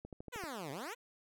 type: click train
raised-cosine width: 2 ms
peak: -33 dBFS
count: 6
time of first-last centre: 0.05-0.438 s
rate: 12.9 Hz
type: exponential two-way sweep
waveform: 10% pulse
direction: down then up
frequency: 523.3 to 129.9 to 523.3 Hz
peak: -33 dBFS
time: 0.32-0.95 s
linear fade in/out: 20 ms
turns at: 0.71 s
effects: none